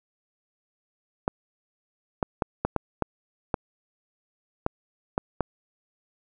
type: clicks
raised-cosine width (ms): 1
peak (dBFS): -9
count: 10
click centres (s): 1.279 / 2.228 / 2.422 / 2.65 / 2.763 / 3.023 / 3.542 / 4.664 / 5.179 / 5.407
effects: none